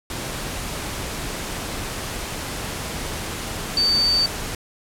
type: tone in noise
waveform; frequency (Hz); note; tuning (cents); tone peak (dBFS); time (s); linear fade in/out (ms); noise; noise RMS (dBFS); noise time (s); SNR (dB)
sine; 4586; D8; -42; -16; 3.77-4.26; 2; pink; -29; 0.1-4.55; +10
effects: low-pass 12000 Hz 12 dB/octave